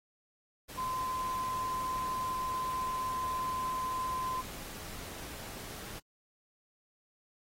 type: tone in noise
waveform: sine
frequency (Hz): 1029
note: C6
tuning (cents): -29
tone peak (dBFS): -32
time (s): 0.77-4.42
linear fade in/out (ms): 20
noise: pink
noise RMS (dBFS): -45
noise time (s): 0.68-6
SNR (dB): +10
effects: AAC 48 kbps